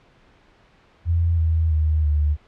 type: tone with pitch steps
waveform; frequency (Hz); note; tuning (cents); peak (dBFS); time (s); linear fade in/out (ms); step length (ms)
sine; 84.4 / 80.96 / 77.66 / 74.5; E2 / E2 / D#2 / D2; +41 / -31 / -3 / +25; -16; 1.05-2.37; 50; 330
effects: pink hiss -55 dBFS RMS until 2.47 s + low-pass 3000 Hz 12 dB/octave